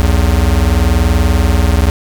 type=tone pair together; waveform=square; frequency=61.74 / 82.41 Hz; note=B1 / E2; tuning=0 / 0 cents; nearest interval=perfect fourth; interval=500 cents; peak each=-12 dBFS; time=0-1.9 s; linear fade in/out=0 ms; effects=none